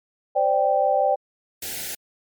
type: chord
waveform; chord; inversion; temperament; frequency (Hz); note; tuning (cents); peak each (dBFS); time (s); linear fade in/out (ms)
sine; C suspended second; none; equal with one note detuned; 523.3 / 589 / 784; C5 / D5 / G5; 0 / +5 / 0; -23 / -21 / -20; 0.35-1.16; 20
type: band-stop noise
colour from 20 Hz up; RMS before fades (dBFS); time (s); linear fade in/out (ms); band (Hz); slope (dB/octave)
white; -31; 1.62-1.95; 5; 870 to 1400; 96
effects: MP3 96 kbps